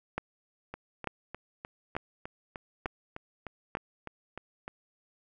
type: two click trains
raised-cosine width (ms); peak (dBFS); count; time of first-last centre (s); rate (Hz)
0.5; -16 / -24; 5 / 14; 0.18-3.751 / 0.74-4.679; 1.12 / 3.3
effects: none